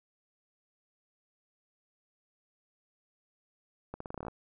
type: accelerating click train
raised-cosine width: 1 ms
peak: -25 dBFS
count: 11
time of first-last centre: 3.94-4.283 s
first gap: 64 ms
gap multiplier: 0.85
effects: none